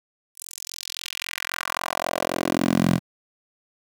10% pulse tone with high-pass filter sweep, 43.74 Hz, F1, 3 cents sharp, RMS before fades -26 dBFS, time 0.35-3 s, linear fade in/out 50 ms, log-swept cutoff 9700 to 150 Hz, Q 2, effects 8-bit

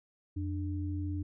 sine tone pair together, 88.7 / 296.9 Hz, F2 / D4, +27 / +19 cents, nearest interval octave + major sixth, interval 2092 cents, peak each -33 / -38 dBFS, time 0.36-1.23 s, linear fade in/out 10 ms, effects none

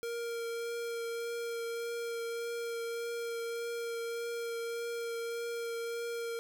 square tone with vibrato, 466.2 Hz, A#4, in tune, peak -36 dBFS, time 0.03-6.39 s, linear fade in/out 0 ms, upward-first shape triangle, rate 1.7 Hz, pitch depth 12 cents each way, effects 12-bit

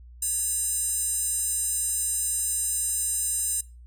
square tone with high-pass filter, 562 Hz, C#5, 24 cents sharp, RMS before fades -27 dBFS, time 0.22-3.61 s, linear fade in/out 5 ms, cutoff 8500 Hz, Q 5.2, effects noise-tail reverb RT60 0.3 s tail -21 dB re dry + added 60 Hz sine -44 dBFS peak until 3.86 s

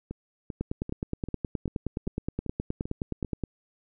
two click trains, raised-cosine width 3 ms, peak -16 / -22 dBFS, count 28 / 9, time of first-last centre 0.61-3.437 / 0.11-3.247 s, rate 9.55 / 2.55 Hz, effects none

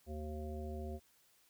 harmonic tone, 76.2 Hz, D#2, 36 cents flat, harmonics 1 / 3 / 5 / 7 / 9, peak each -42 / -48 / -48 / -52 / -51 dBFS, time 0.06-1 s, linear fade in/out 50 ms, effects white hiss -70 dBFS RMS until 1.49 s

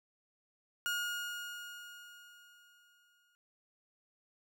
30% pulse tone with exponential decay, 1432 Hz, F6, 43 cents sharp, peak -29 dBFS, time 0.86-3.35 s, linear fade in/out 0 ms, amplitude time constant 540 ms, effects none

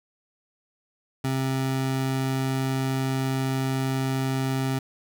25% pulse tone, 132.8 Hz, C3, 26 cents sharp, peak -20 dBFS, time 1.24-4.79 s, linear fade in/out 5 ms, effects none

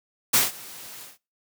white noise with ADSR envelope, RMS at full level -17 dBFS, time 0.33-1.18 s, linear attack 12 ms, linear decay 170 ms, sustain -24 dB, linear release 160 ms, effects noise-tail reverb RT60 0.3 s tail -24 dB re dry + high-pass 100 Hz 12 dB/octave

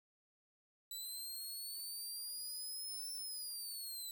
15% pulse linear two-way sweep, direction up then down, 3951 to 5340 to 3951 Hz, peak -37 dBFS, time 0.91-4.11 s, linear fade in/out 2 ms, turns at 3.13 s, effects 11-bit

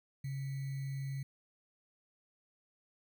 sine tone with sample-and-hold, 136.4 Hz, C#3, 28 cents flat, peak -36 dBFS, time 0.24-1.23 s, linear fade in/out 5 ms, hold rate 2100 Hz, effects none

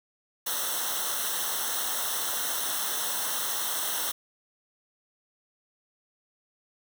white noise with comb filter, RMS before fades -30 dBFS, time 0.46-4.12 s, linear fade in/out 10 ms, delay 0.42 ms, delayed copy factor -0.9, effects none

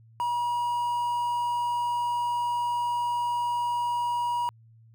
triangle tone with quantisation, 960 Hz, B5, 49 cents flat, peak -23 dBFS, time 0.2-4.49 s, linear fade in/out 0 ms, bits 8, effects added 113 Hz sine -52 dBFS peak until 4.94 s

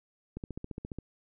click train, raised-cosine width 3 ms, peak -25 dBFS, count 10, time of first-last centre 0.37-0.986 s, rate 14.6 Hz, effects none

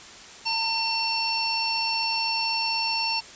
harmonic tone with a mistuned harmonic, 904 Hz, A5, 47 cents sharp, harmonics 1 / 3 / 5 / 6, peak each -29 / -29 / -29 / -29 dBFS, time 0.45-3.21 s, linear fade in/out 20 ms, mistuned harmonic 5, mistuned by -26 cents, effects white hiss -44 dBFS RMS until 3.35 s + resampled to 16000 Hz

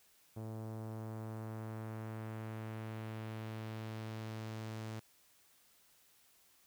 sawtooth tone with low-pass filter sweep, 110 Hz, A2, in tune, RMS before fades -44 dBFS, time 0.36-5 s, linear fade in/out 10 ms, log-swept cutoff 740 to 7700 Hz, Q 0.9, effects white hiss -68 dBFS RMS until 6.66 s

